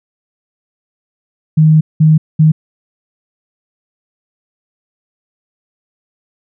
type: tone bursts at uneven times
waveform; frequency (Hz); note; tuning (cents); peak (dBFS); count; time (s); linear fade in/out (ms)
sine; 156.2; D#3; +7; -4; 3; 1.57-1.81 / 2-2.18 / 2.39-2.52; 10
effects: none